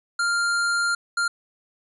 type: tone bursts at uneven times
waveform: square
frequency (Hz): 1396.9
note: F6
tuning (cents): 0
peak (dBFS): -21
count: 2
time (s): 0.19-0.95 / 1.17-1.28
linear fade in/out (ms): 5
effects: resampled to 24000 Hz